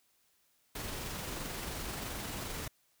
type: noise with amplitude modulation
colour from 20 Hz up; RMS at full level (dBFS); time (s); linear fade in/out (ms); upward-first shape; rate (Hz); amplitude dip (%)
pink; -39; 0.75-2.68; 5; sine; 22.9; 25
effects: white hiss -72 dBFS RMS until 3 s